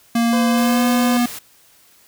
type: tone with pitch glide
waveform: square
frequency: 233.1 to 241.6 Hz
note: A#3 to B3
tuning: 0 to -38 cents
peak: -15 dBFS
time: 0.15-1.26 s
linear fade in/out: 5 ms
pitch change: +62 cents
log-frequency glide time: 0.49-0.85 s
type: tone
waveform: 25% pulse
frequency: 511 Hz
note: C5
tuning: 41 cents flat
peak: -20 dBFS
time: 0.33-1.17 s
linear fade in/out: 0 ms
type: noise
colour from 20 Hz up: white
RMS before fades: -32 dBFS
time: 0.57-1.39 s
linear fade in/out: 5 ms
effects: white hiss -52 dBFS RMS until 2.07 s